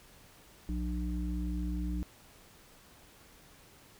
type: harmonic tone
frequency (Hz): 60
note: B1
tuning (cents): -49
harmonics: 1 / 3 / 5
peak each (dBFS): -33 / -38 / -40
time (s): 0.69-2.03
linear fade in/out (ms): 0
effects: pink hiss -58 dBFS RMS until 3.99 s